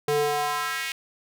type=tone with high-pass filter sweep; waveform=square; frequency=146.83 Hz; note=D3; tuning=in tune; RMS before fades=-26 dBFS; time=0.08-0.92 s; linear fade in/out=2 ms; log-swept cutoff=330 to 2400 Hz; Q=2.2; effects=none